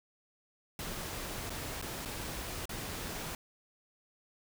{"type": "noise with dropouts", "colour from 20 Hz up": "pink", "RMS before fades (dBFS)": -40, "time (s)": [0.79, 3.35], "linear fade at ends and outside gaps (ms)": 1, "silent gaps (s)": [[1.496, 1.503], [1.815, 1.824], [2.051, 2.057], [2.655, 2.693]], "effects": []}